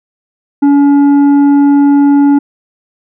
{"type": "tone with tanh clipping", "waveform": "sine", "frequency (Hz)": 283.9, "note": "C#4", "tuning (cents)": 41, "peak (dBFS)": -5, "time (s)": [0.62, 2.39], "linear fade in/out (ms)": 10, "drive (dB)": 7, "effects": []}